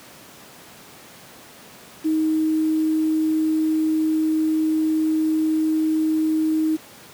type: tone with quantisation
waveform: sine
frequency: 314.4 Hz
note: D#4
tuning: 18 cents sharp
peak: -17 dBFS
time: 2.04-6.77 s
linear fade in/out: 20 ms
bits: 7
effects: pink hiss -44 dBFS RMS until 7.13 s + high-pass 150 Hz 12 dB/octave